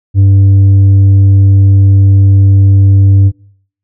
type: tone with tanh clipping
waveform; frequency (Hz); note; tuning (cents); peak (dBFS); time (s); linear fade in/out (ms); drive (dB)
sine; 98; G2; 0; -3; 0.14-3.32; 50; 4
effects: noise-tail reverb RT60 0.6 s tail -24 dB re dry